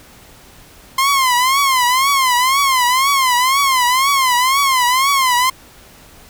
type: tone with vibrato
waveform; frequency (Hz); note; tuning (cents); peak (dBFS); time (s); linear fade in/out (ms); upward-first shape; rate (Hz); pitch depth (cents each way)
sawtooth; 1046.5; C6; 0; -8; 0.98-5.5; 5; triangle; 2; 150
effects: pink hiss -43 dBFS RMS until 6.29 s